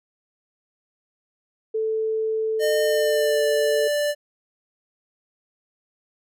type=tone; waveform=sine; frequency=440 Hz; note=A4; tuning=in tune; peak=-21 dBFS; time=1.74-3.88 s; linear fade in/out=10 ms
type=tone with pitch glide; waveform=square; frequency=608 to 587.6 Hz; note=D#5 to D5; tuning=-40 to +1 cents; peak=-21 dBFS; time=2.59-4.15 s; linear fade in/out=50 ms; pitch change=-59 cents; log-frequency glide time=2.83-3.44 s
effects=none